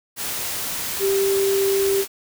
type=tone in noise; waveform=sine; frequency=392 Hz; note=G4; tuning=in tune; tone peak=-17 dBFS; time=0.99-2.05 s; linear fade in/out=50 ms; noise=white; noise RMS=-27 dBFS; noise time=0.16-2.08 s; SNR=+7 dB; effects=none